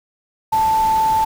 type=tone in noise; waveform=sine; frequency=881 Hz; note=A5; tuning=2 cents sharp; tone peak=-13 dBFS; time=0.52-1.25 s; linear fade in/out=10 ms; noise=pink; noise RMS=-31 dBFS; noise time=0.52-1.25 s; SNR=+15 dB; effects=none